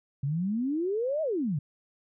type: exponential two-way sweep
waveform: sine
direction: up then down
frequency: 132.6 to 652 to 132.6 Hz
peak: -26 dBFS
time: 0.23-1.59 s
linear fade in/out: 5 ms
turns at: 1.22 s
effects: none